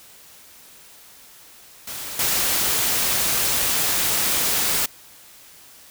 white noise with level steps, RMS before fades -32 / -21 dBFS, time 1.87-4.86 s, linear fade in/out 5 ms, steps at 2.19 s, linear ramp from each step 2 ms, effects white hiss -47 dBFS RMS until 5.9 s

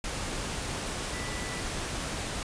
sine tone in noise, 1975.5 Hz, B6, in tune, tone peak -41 dBFS, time 1.13-1.6 s, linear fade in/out 2 ms, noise pink, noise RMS -34 dBFS, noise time 0.04-2.43 s, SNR -10 dB, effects resampled to 22050 Hz

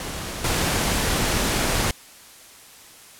pink noise with level steps, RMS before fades -31 / -22 dBFS, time 0-1.91 s, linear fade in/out 2 ms, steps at 0.44 s, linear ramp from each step 5 ms, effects white hiss -46 dBFS RMS until 3.19 s + low-pass 12000 Hz 12 dB/octave

